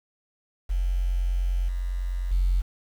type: tone with level steps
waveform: sine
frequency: 44.9 Hz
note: F1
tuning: 49 cents sharp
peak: -21 / -25 / -18 dBFS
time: 0.69-2.62 s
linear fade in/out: 20 ms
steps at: 1.68 / 2.31 s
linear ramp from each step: 10 ms
effects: tanh soft clip ceiling -15 dBFS + 8-bit